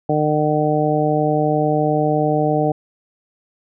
harmonic tone, 151.5 Hz, D#3, 46 cents flat, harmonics 1 / 2 / 3 / 4 / 5, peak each -21 / -21 / -21 / -21 / -21 dBFS, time 0.09-2.72 s, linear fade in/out 5 ms, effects none

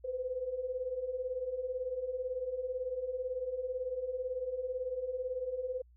sine beating tone pair, 493.9 / 511.9 Hz, B4 / C5, 0 / -38 cents, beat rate 18 Hz, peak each -40 / -35 dBFS, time 0.04-5.82 s, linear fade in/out 10 ms, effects added 60 Hz sine -58 dBFS peak until 5.96 s

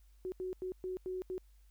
sine tone bursts at uneven times, 370 Hz, F#4, in tune, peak -36 dBFS, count 6, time 0.25-0.32 / 0.4-0.53 / 0.62-0.72 / 0.84-0.97 / 1.06-1.22 / 1.3-1.38 s, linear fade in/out 0 ms, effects added 50 Hz sine -59 dBFS peak until 1.7 s + white hiss -75 dBFS RMS until 1.7 s

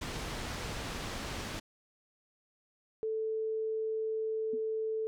pink low-pass noise, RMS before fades -39 dBFS, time 0.01-1.6 s, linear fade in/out 10 ms, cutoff 6400 Hz, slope 12 dB/octave
sine tone, 440 Hz, A4, in tune, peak -31 dBFS, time 3.03-5.07 s, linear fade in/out 0 ms
sine tone with exponential decay, 246.9 Hz, B3, in tune, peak -35 dBFS, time 4.53-4.61 s, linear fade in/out 5 ms, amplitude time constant 17 ms
effects none

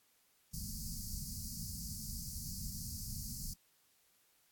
pink band-stop noise, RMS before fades -43 dBFS, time 0.53-3.54 s, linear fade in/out 10 ms, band 230 to 4500 Hz, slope 96 dB/octave, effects white hiss -72 dBFS RMS until 4.51 s + AAC 64 kbps

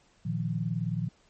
sine chord, Bb suspended fourth, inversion none, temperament equal, 116.54 / 155.56 / 174.61 Hz, Bb2 / Eb3 / F3, 0 / 0 / 0 cents, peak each -32 dBFS, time 0.25-1.09 s, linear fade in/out 10 ms, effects pink hiss -64 dBFS RMS until 1.29 s + MP3 32 kbps

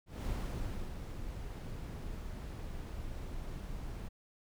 brown noise with ADSR envelope, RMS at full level -35 dBFS, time 0.06-4.09 s, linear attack 200 ms, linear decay 680 ms, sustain -7 dB, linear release 16 ms, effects none

